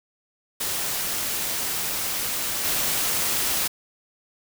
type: noise with level steps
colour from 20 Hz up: white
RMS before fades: -27 / -24 dBFS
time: 0.6-3.68 s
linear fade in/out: 10 ms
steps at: 2.64 s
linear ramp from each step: 10 ms
effects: none